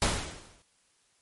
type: noise with exponential decay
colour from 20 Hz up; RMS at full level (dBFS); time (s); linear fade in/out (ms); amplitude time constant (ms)
pink; -23; 0.02-0.62; 1; 130
effects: white hiss -68 dBFS RMS until 1.21 s + MP3 48 kbps